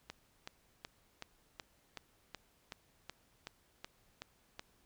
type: click train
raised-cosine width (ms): 0.2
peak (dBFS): -26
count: 13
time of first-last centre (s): 0.1-4.594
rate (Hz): 2.67
effects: pink hiss -71 dBFS RMS until 4.85 s